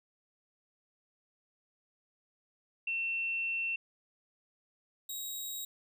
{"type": "tone pair in turn", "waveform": ["sine", "10% pulse"], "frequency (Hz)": [2700, 3810], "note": ["E7", "A#7"], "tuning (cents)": [41, 37], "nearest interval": "tritone", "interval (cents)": 596, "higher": "second", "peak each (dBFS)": [-31, -30], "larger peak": "second", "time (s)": [[2.87, 3.76], [5.09, 5.65]], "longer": "first", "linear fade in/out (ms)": 5, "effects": []}